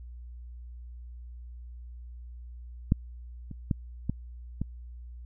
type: clicks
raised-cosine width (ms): 5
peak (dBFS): -9 / -26 / -13 / -15 / -17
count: 5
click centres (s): 2.921 / 3.513 / 3.712 / 4.096 / 4.616
effects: added 60 Hz sine -41 dBFS peak until 5.25 s